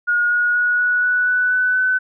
sine tone with pitch steps, 1438 / 1448 / 1458.1 / 1468.2 / 1478.4 / 1488.7 / 1499.1 / 1509.5 Hz, F#6 / F#6 / F#6 / F#6 / F#6 / F#6 / F#6 / F#6, -50 / -38 / -26 / -14 / -2 / +10 / +22 / +34 cents, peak -14 dBFS, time 0.07-1.99 s, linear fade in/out 20 ms, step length 240 ms, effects none

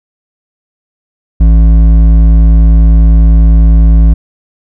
triangle tone with hard clipping, 55 Hz, A1, in tune, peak -3 dBFS, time 1.4-4.14 s, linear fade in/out 10 ms, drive 12 dB, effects none

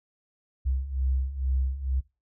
sine beating tone pair, 64.2 / 66.4 Hz, C2 / C2, -32 / +26 cents, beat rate 2.2 Hz, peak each -30 / -26 dBFS, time 0.65-2.01 s, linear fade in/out 20 ms, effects noise-tail reverb RT60 0.3 s tail -22 dB re dry

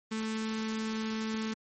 sawtooth tone with notch filter, 220 Hz, A3, in tune, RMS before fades -34 dBFS, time 0.11-1.54 s, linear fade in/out 10 ms, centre 650 Hz, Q 1.1, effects low-pass 12000 Hz 12 dB/octave + MP3 32 kbps

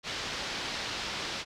white low-pass noise, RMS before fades -36 dBFS, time 0.03-1.45 s, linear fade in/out 50 ms, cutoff 5000 Hz, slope 24 dB/octave, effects none

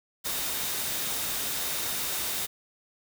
sine tone in noise, 3685 Hz, A#7, 21 cents flat, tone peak -42 dBFS, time 0.24-2.47 s, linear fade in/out 20 ms, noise white, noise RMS -31 dBFS, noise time 0.24-2.47 s, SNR -14 dB, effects none

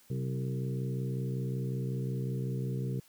harmonic tone with a mistuned harmonic, 65.41 Hz, C2, in tune, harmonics 2 / 3 / 4 / 5 / 6 / 7, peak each -32 / -39 / -46 / -47 / -44 / -45 dBFS, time 0.1-3 s, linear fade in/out 5 ms, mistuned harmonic 3, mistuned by -50 cents, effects white hiss -62 dBFS RMS until 3.08 s

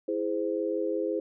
sine chord, E augmented, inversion none, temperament equal with one note detuned, 329.6 / 415.3 / 517.2 Hz, E4 / G#4 / B#4, 0 / 0 / -20 cents, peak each -31 dBFS, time 0.08-1.2 s, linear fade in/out 5 ms, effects none

